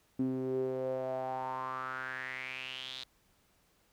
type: tone with band-pass filter sweep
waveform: sawtooth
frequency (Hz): 130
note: C3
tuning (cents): -11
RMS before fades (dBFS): -37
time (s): 0.19-3.04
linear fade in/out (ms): 5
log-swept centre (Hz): 270 to 3900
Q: 6
effects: pink hiss -70 dBFS RMS until 3.92 s